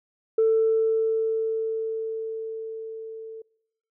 sine tone with level ramp, 445 Hz, A4, 20 cents sharp, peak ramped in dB -15 to -36 dBFS, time 0.38-3.42 s, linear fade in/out 5 ms, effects noise-tail reverb RT60 0.8 s tail -25 dB re dry + tanh soft clip ceiling -13 dBFS

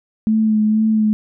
sine tone with vibrato, 216.6 Hz, A3, 27 cents flat, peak -12 dBFS, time 0.27-1.13 s, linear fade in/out 0 ms, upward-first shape sine, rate 2.1 Hz, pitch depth 24 cents each way, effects none

